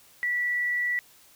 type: tone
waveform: sine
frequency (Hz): 1953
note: B6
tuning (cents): -20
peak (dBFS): -24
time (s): 0.23-0.99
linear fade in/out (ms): 0
effects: white hiss -56 dBFS RMS until 1.35 s